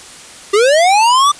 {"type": "linear sweep", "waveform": "square", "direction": "up", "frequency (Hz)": [386.4, 1193], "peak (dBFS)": -8, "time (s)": [0.53, 1.32], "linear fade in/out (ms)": 10, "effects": ["white hiss -35 dBFS RMS until 1.39 s", "resampled to 22050 Hz"]}